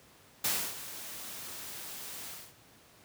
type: noise with ADSR envelope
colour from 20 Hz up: white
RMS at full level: -29 dBFS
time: 0.44-2.54 s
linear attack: 7 ms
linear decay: 290 ms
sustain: -14 dB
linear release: 240 ms
effects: pink hiss -59 dBFS RMS until 3.04 s + high-pass 80 Hz 12 dB/octave